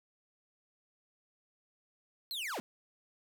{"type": "linear sweep", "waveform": "45% pulse", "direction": "down", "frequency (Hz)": [4300, 146.3], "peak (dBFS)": -36, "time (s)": [2.31, 2.6], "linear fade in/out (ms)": 0, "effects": []}